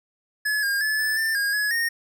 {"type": "tone with pitch steps", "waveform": "square", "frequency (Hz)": [1706, 1616, 1725, 1741, 1785, 1630, 1689, 1847], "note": ["G#6", "G#6", "A6", "A6", "A6", "G#6", "G#6", "A#6"], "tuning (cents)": [46, -48, -35, -19, 24, -33, 29, -16], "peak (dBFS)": -22, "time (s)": [0.45, 1.89], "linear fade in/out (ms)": 10, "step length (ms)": 180, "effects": []}